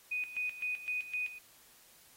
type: tone with tremolo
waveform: sine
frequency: 2488 Hz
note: D#7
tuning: 1 cent flat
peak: -32 dBFS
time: 0.11-1.39 s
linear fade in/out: 10 ms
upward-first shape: square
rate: 3.9 Hz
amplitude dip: 75%
effects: white hiss -61 dBFS RMS until 2.16 s + AAC 48 kbps